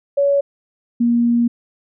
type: tone pair in turn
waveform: sine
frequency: 563 / 236.7 Hz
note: C#5 / A#3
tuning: +27 / +27 cents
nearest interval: octave + minor third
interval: 1500 cents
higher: first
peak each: -12 dBFS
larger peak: neither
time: 0.17-0.41 / 1-1.48 s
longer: second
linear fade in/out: 10 ms
effects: none